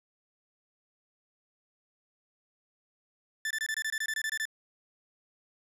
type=tone bursts; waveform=40% pulse; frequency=1760 Hz; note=A6; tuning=in tune; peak=-29 dBFS; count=13; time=3.45-4.454 s; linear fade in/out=2 ms; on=56 ms; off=23 ms; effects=resampled to 32000 Hz + 11-bit